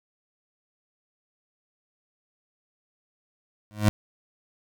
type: tone with exponential growth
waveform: 25% pulse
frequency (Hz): 105.4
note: G#2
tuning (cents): +26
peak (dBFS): -10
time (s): 3.71-3.89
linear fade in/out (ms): 0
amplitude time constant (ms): 39
effects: none